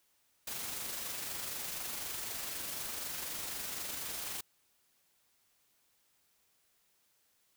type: noise with amplitude modulation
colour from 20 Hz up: white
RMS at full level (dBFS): -39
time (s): 0.47-4.41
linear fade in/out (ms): 5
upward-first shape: sine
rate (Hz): 24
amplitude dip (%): 30
effects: white hiss -73 dBFS RMS until 7.56 s